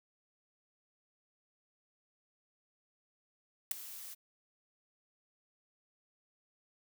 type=noise with ADSR envelope; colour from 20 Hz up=blue; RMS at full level=-27 dBFS; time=3.71-4.15 s; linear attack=4 ms; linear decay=6 ms; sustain=-20 dB; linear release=19 ms; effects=none